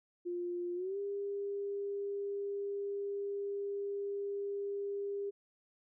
sine tone with pitch glide, 351.7 to 401.7 Hz, F4 to G4, +12 to +42 cents, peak -35 dBFS, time 0.25-5.31 s, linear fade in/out 20 ms, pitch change +230 cents, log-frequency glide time 0.75-0.98 s, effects none

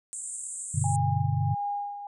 white band-pass noise, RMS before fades -37 dBFS, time 0.13-0.96 s, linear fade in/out 0 ms, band 7300 to 9100 Hz, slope 96 dB/octave
sine chord, G major, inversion none, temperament equal, 98 / 123.47 / 146.83 Hz, G2 / B2 / D3, 0 / 0 / 0 cents, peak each -28 dBFS, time 0.74-1.55 s, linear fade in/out 10 ms
sine tone with tremolo, 814 Hz, G#5, 35 cents flat, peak -27 dBFS, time 0.84-2.07 s, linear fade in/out 2 ms, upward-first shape sine, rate 1.5 Hz, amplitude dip 65%
effects none

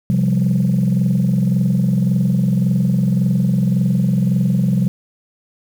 sine chord, C suspended fourth, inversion none, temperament just, 130.81 / 174.42 / 196.22 Hz, C3 / F3 / G3, 0 / -2 / +2 cents, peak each -16 dBFS, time 0.1-4.88 s, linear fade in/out 0 ms, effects tanh soft clip ceiling -8 dBFS + 7-bit

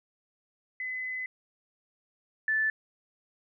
sine tone pair in turn, 2022 / 1752 Hz, B6 / A6, +40 / -8 cents, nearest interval major second, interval 248 cents, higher first, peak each -32 / -24 dBFS, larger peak second, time 0.8-1.26 / 2.48-2.7 s, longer first, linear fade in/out 2 ms, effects none

